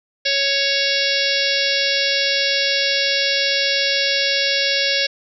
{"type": "harmonic tone with a mistuned harmonic", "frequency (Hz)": 554.4, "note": "C#5", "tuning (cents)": 0, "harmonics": [1, 3, 4, 5, 6, 7, 8, 9, 10], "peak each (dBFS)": [-25, -25, -25, -25, -25, -25, -25, -25, -25], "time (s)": [0.25, 5.07], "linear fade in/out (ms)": 10, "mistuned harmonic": 6, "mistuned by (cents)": 26, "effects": []}